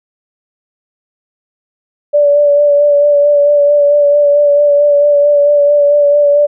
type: tone with vibrato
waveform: sine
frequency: 580 Hz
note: D5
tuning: 22 cents flat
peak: -5 dBFS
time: 2.13-6.47 s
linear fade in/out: 20 ms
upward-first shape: sine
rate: 4.5 Hz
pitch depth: 21 cents each way
effects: none